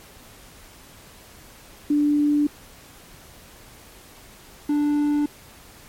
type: tone pair in turn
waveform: sine / triangle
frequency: 293.7 / 293.7 Hz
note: D4 / D4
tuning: 0 / 0 cents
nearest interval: unison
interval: 0 cents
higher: neither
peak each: -16 dBFS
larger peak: neither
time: 1.9-2.47 / 4.69-5.26 s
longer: neither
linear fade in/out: 5 ms
effects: pink hiss -47 dBFS RMS until 5.88 s + MP3 64 kbps